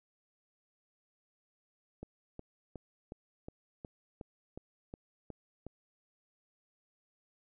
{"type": "click train", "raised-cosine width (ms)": 2, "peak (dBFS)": -30, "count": 11, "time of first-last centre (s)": [2.03, 5.666], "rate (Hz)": 2.75, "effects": []}